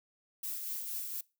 violet noise with tremolo, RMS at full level -37 dBFS, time 0.43-1.21 s, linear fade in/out 5 ms, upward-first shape triangle, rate 4.2 Hz, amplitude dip 40%, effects noise-tail reverb RT60 0.3 s tail -23 dB re dry

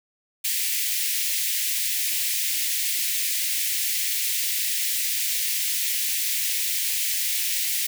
white high-pass noise, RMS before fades -25 dBFS, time 0.44-7.87 s, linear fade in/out 10 ms, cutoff 1900 Hz, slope 48 dB/octave, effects none

